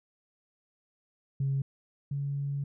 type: tone pair in turn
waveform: sine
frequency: 136.8 / 140.89 Hz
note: C#3 / C#3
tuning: -23 / +28 cents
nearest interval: minor second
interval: 51 cents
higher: second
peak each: -25 / -29 dBFS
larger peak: first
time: 1.4-1.62 / 2.11-2.64 s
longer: second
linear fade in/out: 5 ms
effects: tanh soft clip ceiling -22 dBFS